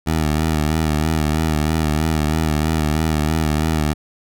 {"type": "tone with vibrato", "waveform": "15% pulse", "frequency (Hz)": 77.78, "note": "D#2", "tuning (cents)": 0, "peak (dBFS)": -10, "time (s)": [0.06, 3.94], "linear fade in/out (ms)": 20, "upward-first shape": "sine", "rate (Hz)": 3.1, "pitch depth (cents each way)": 57, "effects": []}